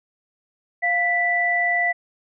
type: tone pair together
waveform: sine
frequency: 698.5 / 1975.7 Hz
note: F5 / B6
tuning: 0 / 0 cents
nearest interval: octave + tritone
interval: 1800 cents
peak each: -23 / -19 dBFS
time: 0.82-1.93 s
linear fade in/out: 20 ms
effects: none